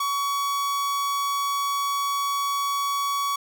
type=tone; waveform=45% pulse; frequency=1125 Hz; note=C#6; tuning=25 cents sharp; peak=-23 dBFS; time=0-3.36 s; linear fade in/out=5 ms; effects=none